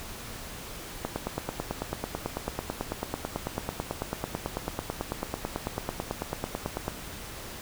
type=click train; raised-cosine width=1 ms; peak=-15 dBFS; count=54; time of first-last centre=1.05-6.881 s; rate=9.09 Hz; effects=pink hiss -41 dBFS RMS until 7.61 s